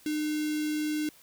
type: tone with notch filter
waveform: square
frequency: 303.6 Hz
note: D#4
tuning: 42 cents flat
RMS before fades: -30 dBFS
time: 0.06-1.09 s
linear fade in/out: 2 ms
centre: 930 Hz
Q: 0.8
effects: white hiss -57 dBFS RMS until 1.22 s